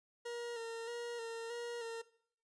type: tone with vibrato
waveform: 40% pulse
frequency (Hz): 466.2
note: A#4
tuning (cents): 0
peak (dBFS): -40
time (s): 0.25-2.02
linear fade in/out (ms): 10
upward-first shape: square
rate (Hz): 1.6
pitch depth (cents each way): 31
effects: noise-tail reverb RT60 0.6 s tail -19 dB re dry + resampled to 22050 Hz